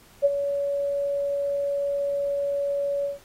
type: tone with ADSR envelope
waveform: sine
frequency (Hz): 565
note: C#5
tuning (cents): +33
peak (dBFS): -13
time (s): 0.22-3.19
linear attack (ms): 31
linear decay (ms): 34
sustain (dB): -10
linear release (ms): 140
effects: pink hiss -54 dBFS RMS until 3.24 s + AAC 48 kbps